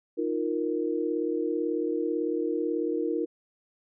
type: chord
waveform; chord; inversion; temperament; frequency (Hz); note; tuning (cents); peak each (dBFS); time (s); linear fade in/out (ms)
sine; Eb suspended second; none; equal; 311.1 / 349.2 / 466.2; Eb4 / F4 / Bb4; 0 / 0 / 0; -30; 0.17-3.26; 20
effects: none